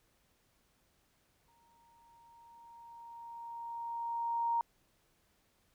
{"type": "tone with exponential growth", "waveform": "sine", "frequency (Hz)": 932.3, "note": "A#5", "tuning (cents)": 0, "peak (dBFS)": -28, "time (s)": [1.48, 4.61], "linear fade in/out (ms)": 1, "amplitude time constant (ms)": 680, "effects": ["pink hiss -73 dBFS RMS until 5.74 s"]}